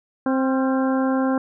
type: harmonic tone with a mistuned harmonic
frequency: 263.4 Hz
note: C4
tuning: 12 cents sharp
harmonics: 1 / 2 / 3 / 4 / 5 / 6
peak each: -19 / -25 / -29 / -31 / -33 / -35 dBFS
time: 0.26-1.38 s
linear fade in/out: 2 ms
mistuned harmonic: 5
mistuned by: +62 cents
effects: none